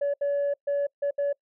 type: tone bursts at uneven times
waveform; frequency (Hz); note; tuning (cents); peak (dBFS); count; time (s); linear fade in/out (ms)
sine; 569; C#5; +45; -21; 5; 0.01-0.14 / 0.21-0.54 / 0.67-0.87 / 1.02-1.11 / 1.18-1.33; 10
effects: noise-tail reverb RT60 0.1 s tail -25 dB re dry + tanh soft clip ceiling -21 dBFS